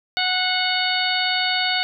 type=harmonic tone with a mistuned harmonic; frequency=738 Hz; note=F#5; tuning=5 cents flat; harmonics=1 / 2 / 3 / 4 / 5 / 6; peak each=-26 / -26 / -26 / -26 / -26 / -26 dBFS; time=0.17-1.83 s; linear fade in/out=0 ms; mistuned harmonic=3; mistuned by=-22 cents; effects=none